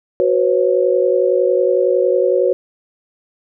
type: chord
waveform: sine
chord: F# suspended fourth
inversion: none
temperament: equal with one note detuned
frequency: 370 / 493.9 / 544.8 Hz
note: F#4 / B4 / C#5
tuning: 0 / 0 / -30 cents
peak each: -16 dBFS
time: 0.2-2.53 s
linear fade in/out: 0 ms
effects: none